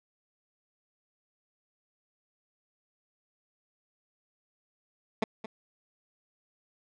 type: tone with echo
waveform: 15% pulse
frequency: 220 Hz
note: A3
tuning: in tune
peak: -18 dBFS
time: 5.22-5.24 s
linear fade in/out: 5 ms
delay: 220 ms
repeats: 1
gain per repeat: -12 dB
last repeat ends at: 5.46 s
effects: low-pass 4000 Hz 12 dB/octave